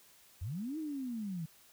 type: linear two-way sweep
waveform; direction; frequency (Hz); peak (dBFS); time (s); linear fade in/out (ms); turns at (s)
sine; up then down; 74.3 to 321.8 to 154; -36; 0.41-1.46; 10; 0.78
effects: white hiss -62 dBFS RMS until 1.72 s